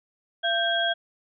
sine tone cluster, 680 / 1572 / 3296 Hz, F5 / G6 / G#7, -46 / +4 / -14 cents, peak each -26 dBFS, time 0.43-0.94 s, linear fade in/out 20 ms, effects none

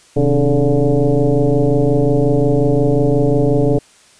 sine tone with frequency modulation, 153.8 Hz, D#3, 20 cents flat, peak -10 dBFS, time 0.16-3.79 s, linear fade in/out 10 ms, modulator 141 Hz, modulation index 2.9, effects white hiss -48 dBFS RMS until 4.19 s + resampled to 22050 Hz

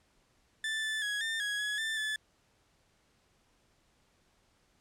30% pulse tone with pitch steps, 1763 / 1753 / 1668 / 1800 / 1664 / 1684 / 1777 / 1733 Hz, A6 / A6 / G#6 / A6 / G#6 / G#6 / A6 / A6, +3 / -7 / +7 / +39 / +3 / +24 / +17 / -27 cents, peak -29 dBFS, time 0.64-2.16 s, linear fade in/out 2 ms, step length 190 ms, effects pink hiss -70 dBFS RMS until 4.8 s + low-pass 9000 Hz 12 dB/octave

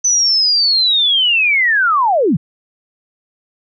sine linear sweep, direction down, 6060 to 123.47 Hz, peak -10 dBFS, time 0.04-2.37 s, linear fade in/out 10 ms, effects none

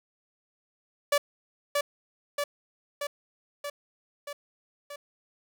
sawtooth tone with echo, 577 Hz, D5, 31 cents flat, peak -17 dBFS, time 1.12-1.18 s, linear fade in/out 5 ms, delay 630 ms, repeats 6, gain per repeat -3 dB, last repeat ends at 4.96 s, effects none

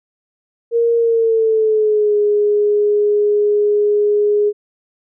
sine tone with pitch glide, 466.2 to 415.3 Hz, A#4 to G#4, 0 to 0 cents, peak -11 dBFS, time 0.71-4.53 s, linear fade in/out 50 ms, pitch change -200 cents, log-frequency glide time 0.96-2.16 s, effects none

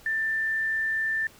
sine tone, 1778 Hz, A6, 18 cents sharp, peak -24 dBFS, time 0.06-1.27 s, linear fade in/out 2 ms, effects pink hiss -53 dBFS RMS until 1.39 s

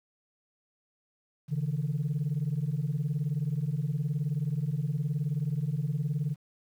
sine beating tone pair, 138.59 / 157.59 Hz, C#3 / D#3, 0 / +22 cents, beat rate 19 Hz, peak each -29 dBFS, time 1.48-6.36 s, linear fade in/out 50 ms, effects tanh soft clip ceiling -23 dBFS + 10-bit

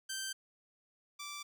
10% pulse tone pair in turn, 1559 / 1167.9 Hz, G6 / D6, -10 / -10 cents, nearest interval perfect fourth, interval 500 cents, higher first, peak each -29 / -34 dBFS, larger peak first, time 0.09-0.33 / 1.19-1.43 s, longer neither, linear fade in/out 10 ms, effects none

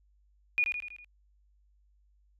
sine tone with echo, 2449 Hz, D#7, 28 cents flat, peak -23 dBFS, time 0.58-0.64 s, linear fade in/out 0 ms, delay 81 ms, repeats 5, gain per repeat -5 dB, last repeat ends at 1.045 s, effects added 50 Hz sine -63 dBFS peak until 2.39 s

